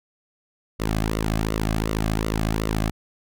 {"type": "tone with flanger", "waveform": "sawtooth", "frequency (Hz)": 53.9, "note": "A1", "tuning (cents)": -35, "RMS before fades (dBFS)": -24, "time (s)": [0.79, 2.91], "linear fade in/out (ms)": 20, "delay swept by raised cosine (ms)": [1.2, 2.2], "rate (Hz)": 2.7, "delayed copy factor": -0.7, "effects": []}